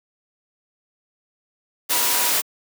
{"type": "tone in noise", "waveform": "sine", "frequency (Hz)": 968, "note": "B5", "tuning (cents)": -35, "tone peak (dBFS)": -30, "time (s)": [1.91, 2.31], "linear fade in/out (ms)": 20, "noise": "white", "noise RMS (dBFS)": -20, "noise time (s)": [1.89, 2.42], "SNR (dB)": -13, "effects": ["high-pass 300 Hz 12 dB/octave"]}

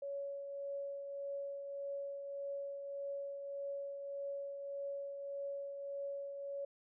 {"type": "tone with tremolo", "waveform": "sine", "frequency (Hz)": 560, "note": "C#5", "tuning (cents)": 18, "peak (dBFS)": -38, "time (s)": [0.02, 6.65], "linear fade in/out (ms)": 5, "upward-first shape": "triangle", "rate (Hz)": 1.7, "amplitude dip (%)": 45, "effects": []}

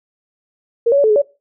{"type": "tone with pitch steps", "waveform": "sine", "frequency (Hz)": [466.8, 559, 569, 435.8, 422.3, 569], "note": ["A#4", "C#5", "C#5", "A4", "G#4", "C#5"], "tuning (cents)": [2, 14, 45, -17, 29, 45], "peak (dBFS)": -9, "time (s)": [0.86, 1.22], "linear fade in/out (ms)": 10, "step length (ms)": 60, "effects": ["noise-tail reverb RT60 0.3 s tail -21 dB re dry"]}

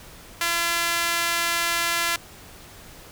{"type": "tone with high-pass filter", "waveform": "sawtooth", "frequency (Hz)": 340, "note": "F4", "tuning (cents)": -46, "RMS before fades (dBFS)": -24, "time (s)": [0.41, 2.16], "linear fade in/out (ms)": 2, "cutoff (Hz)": 1500, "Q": 0.89, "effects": ["pink hiss -45 dBFS RMS until 3.11 s"]}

